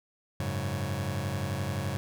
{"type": "chord", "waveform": "sawtooth", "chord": "F# suspended second", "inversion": "none", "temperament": "just", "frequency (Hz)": [92.5, 104.06, 138.75], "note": ["F#2", "G#2", "C#3"], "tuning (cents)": [0, 4, 2], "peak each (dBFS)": -30, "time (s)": [0.4, 1.97], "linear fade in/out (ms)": 0, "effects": []}